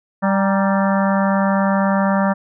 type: harmonic tone with a mistuned harmonic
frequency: 196 Hz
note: G3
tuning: in tune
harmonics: 1 / 3 / 4 / 5 / 6 / 7 / 8 / 9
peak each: -16 / -21 / -25 / -24 / -26 / -28 / -31 / -29 dBFS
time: 0.22-2.34 s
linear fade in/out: 20 ms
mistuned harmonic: 5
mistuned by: -65 cents
effects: none

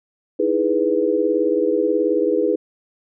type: chord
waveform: sine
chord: E major seventh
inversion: third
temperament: equal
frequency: 311.1 / 329.6 / 415.3 / 493.9 Hz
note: D#4 / E4 / G#4 / B4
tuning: 0 / 0 / 0 / 0 cents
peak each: -23 / -23 / -20 / -20 dBFS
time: 0.39-2.56 s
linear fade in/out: 10 ms
effects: none

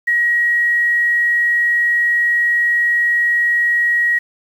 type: tone with quantisation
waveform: sine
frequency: 1900 Hz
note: A#6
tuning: 33 cents sharp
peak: -12 dBFS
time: 0.07-4.19 s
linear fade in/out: 10 ms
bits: 7
effects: none

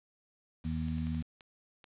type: harmonic tone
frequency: 79.4 Hz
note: D#2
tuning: 36 cents sharp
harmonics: 1 / 2 / 3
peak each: -36 / -36 / -36 dBFS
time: 0.64-1.23 s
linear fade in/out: 20 ms
type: clicks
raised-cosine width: 0.2 ms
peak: -34 dBFS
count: 6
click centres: 0.884 / 0.983 / 1.069 / 1.147 / 1.408 / 1.842 s
effects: resampled to 8000 Hz + 9-bit

